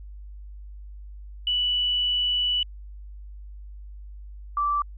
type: tone pair in turn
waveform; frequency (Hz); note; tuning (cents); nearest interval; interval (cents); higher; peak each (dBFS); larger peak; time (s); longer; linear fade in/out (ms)
sine; 2960 / 1165.9; F#7 / D6; 0 / -13; octave + major third; 1613; first; -21; neither; 1.47-2.63 / 4.57-4.82; first; 2
effects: added 50 Hz sine -38 dBFS peak until 4.97 s